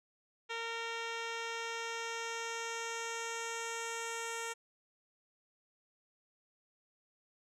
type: tone with low-pass filter sweep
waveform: 10% pulse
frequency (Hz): 459.9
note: A#4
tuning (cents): -23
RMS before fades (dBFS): -40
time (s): 0.49-4.54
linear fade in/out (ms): 20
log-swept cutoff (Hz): 4300 to 8400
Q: 2.1
effects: none